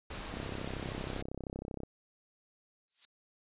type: noise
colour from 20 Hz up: pink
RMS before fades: -42 dBFS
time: 0.1-1.22 s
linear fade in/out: 5 ms
type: click train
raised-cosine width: 2 ms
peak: -26 dBFS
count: 50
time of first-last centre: 0.34-1.834 s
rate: 32.8 Hz
type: noise with exponential growth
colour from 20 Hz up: violet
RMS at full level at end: -39 dBFS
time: 2.88-3.05 s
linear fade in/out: 0 ms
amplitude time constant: 36 ms
effects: resampled to 8000 Hz